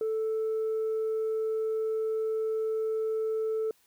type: tone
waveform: sine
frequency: 440 Hz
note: A4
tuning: in tune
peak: -25 dBFS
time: 0.01-3.71 s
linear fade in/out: 2 ms
effects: tanh soft clip ceiling -25 dBFS + white hiss -66 dBFS RMS until 3.86 s